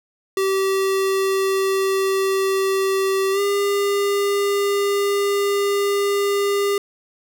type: tone with pitch glide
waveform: square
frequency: 386 to 402.6 Hz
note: G4 to G4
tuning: -27 to +46 cents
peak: -18 dBFS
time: 0.37-6.78 s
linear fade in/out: 2 ms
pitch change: +73 cents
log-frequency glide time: 3.32-3.4 s
effects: none